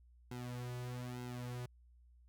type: tone with flanger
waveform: sawtooth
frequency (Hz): 123.47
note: B2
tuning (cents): 0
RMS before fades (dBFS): -44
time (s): 0.31-1.66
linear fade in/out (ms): 5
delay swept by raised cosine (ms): 1.7 to 3.8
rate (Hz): 1.1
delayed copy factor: -1
effects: added 60 Hz sine -61 dBFS peak until 2.28 s